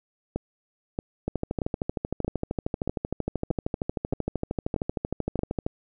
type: two click trains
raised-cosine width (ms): 2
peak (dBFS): -13 / -14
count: 58 / 9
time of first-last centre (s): 1.28-5.665 / 0.36-5.391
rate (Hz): 13 / 1.59
effects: none